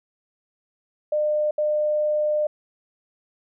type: tone bursts at uneven times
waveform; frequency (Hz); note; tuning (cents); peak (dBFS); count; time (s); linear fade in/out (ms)
sine; 603; D5; +46; -19; 2; 1.12-1.51 / 1.58-2.47; 5
effects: none